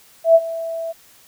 sine tone with ADSR envelope, 659.3 Hz, E5, in tune, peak -5 dBFS, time 0.24-0.93 s, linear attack 110 ms, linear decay 45 ms, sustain -18 dB, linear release 23 ms, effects white hiss -50 dBFS RMS until 1.27 s

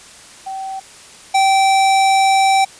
sine / square tone pair in turn, 770 / 775.8 Hz, G5 / G5, -31 / -18 cents, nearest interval unison, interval 13 cents, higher second, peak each -23 / -11 dBFS, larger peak second, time 0.46-0.8 / 1.34-2.65 s, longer second, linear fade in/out 10 ms, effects white hiss -40 dBFS RMS until 2.79 s + resampled to 22050 Hz

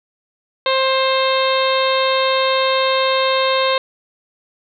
harmonic tone, 528 Hz, C5, 16 cents sharp, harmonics 1 / 2 / 3 / 4 / 5 / 6 / 7 / 8, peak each -17 / -19 / -27 / -26 / -26 / -29 / -24 / -27 dBFS, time 0.66-3.78 s, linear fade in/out 2 ms, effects none

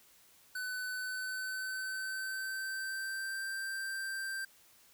square tone with pitch glide, 1505 to 1569.8 Hz, F#6 to G6, +29 to +2 cents, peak -37 dBFS, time 0.55-4.45 s, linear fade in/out 5 ms, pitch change +73 cents, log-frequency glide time 0.89-3.44 s, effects white hiss -63 dBFS RMS until 4.93 s

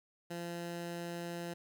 15% pulse tone, 171.8 Hz, F3, 28 cents flat, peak -33 dBFS, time 0.3-1.54 s, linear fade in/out 10 ms, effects none

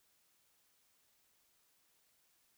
silence, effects white hiss -74 dBFS RMS until 2.57 s

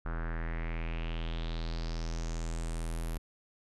square tone with low-pass filter sweep, 41.2 Hz, E1, in tune, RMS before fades -35 dBFS, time 0.05-3.18 s, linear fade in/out 10 ms, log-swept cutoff 1400 to 12000 Hz, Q 4.1, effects none

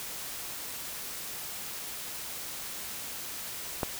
click, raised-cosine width 1 ms, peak -14 dBFS, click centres 3.832 s, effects white hiss -39 dBFS RMS until 3.99 s

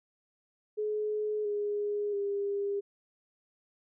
sine tone with pitch steps, 424.3 / 413.2 / 402.3 Hz, G#4 / G#4 / G4, +37 / -9 / +45 cents, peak -29 dBFS, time 0.77-2.81 s, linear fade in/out 20 ms, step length 680 ms, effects none

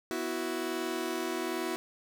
sawtooth chord, B suspended fourth, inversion none, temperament just, 246.9 / 329.3 / 370.4 Hz, B3 / E4 / F#4, 0 / -2 / +2 cents, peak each -36 / -31 / -31 dBFS, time 0.11-1.76 s, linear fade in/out 0 ms, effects none

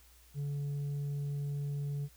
sine tone with tanh clipping, 143.1 Hz, D3, 45 cents flat, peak -34 dBFS, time 0.34-2.09 s, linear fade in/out 50 ms, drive 3 dB, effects added 60 Hz sine -60 dBFS peak until 2.16 s + white hiss -63 dBFS RMS until 2.16 s

